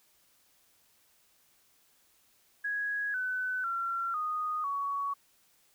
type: tone with pitch steps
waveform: sine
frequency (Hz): 1662 / 1506.6 / 1365.6 / 1237.9 / 1122.1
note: G#6 / F#6 / F6 / D#6 / C#6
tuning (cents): +1 / +31 / -39 / -9 / +21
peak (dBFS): -30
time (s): 2.64-5.14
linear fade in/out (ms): 10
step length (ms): 500
effects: white hiss -67 dBFS RMS until 5.74 s